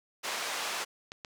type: band-pass noise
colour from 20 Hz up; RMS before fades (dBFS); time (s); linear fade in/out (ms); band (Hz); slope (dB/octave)
pink; -35; 0.23-0.85; 20; 710 to 8000; 12
type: clicks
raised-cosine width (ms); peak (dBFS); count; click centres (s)
0.2; -24; 2; 1.119 / 1.248
effects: none